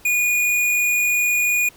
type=tone; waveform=square; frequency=2449 Hz; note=D#7; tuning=28 cents flat; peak=-17 dBFS; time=0.05-1.69 s; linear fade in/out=5 ms; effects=pink hiss -49 dBFS RMS until 1.76 s